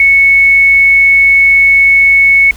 sine tone, 2209 Hz, C#7, 7 cents flat, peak -3 dBFS, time 0-2.51 s, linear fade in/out 2 ms, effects added 56 Hz sine -30 dBFS peak until 2.56 s + pink hiss -36 dBFS RMS until 2.56 s

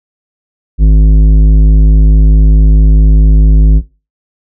sine tone with tanh clipping, 52.3 Hz, G#1, 13 cents sharp, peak -3 dBFS, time 0.78-3.82 s, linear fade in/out 50 ms, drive 11 dB, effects noise-tail reverb RT60 0.3 s tail -20 dB re dry

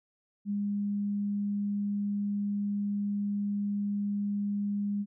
sine tone, 203.5 Hz, G#3, 35 cents flat, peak -28 dBFS, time 0.45-5.06 s, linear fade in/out 50 ms, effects none

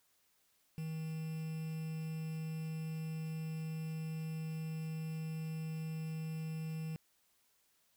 triangle tone with quantisation, 159.2 Hz, D#3, 40 cents sharp, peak -36 dBFS, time 0.78-6.96 s, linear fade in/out 0 ms, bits 9, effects white hiss -74 dBFS RMS until 7.96 s

